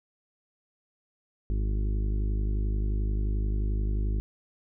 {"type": "harmonic tone", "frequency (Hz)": 51.4, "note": "G#1", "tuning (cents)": -17, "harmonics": [1, 2, 3, 4, 5, 6, 7, 8], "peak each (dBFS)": [-25, -34, -47, -40, -50, -44, -46, -50], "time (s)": [1.5, 4.2], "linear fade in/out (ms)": 0, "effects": []}